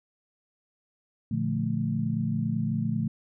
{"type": "chord", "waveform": "sine", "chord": "Bb major seventh", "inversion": "none", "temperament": "equal", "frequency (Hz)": [116.54, 146.83, 174.61, 220], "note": ["Bb2", "D3", "F3", "A3"], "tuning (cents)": [0, 0, 0, 0], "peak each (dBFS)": [-31, -31, -32, -29], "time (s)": [1.31, 3.08], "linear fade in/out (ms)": 5, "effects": []}